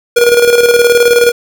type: tone with tremolo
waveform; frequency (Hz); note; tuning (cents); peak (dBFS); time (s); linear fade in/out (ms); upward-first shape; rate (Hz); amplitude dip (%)
square; 478.2; A#4; +44; -4; 0.16-1.32; 10; square; 19; 50
effects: none